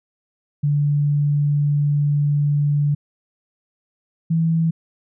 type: tone pair in turn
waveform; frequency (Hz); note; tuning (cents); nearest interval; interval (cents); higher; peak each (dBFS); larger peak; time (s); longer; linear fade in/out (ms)
sine; 145.6 / 163.43; D3 / E3; -15 / -15; major second; 200; second; -15; neither; 0.63-2.95 / 4.3-4.71; first; 10
effects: none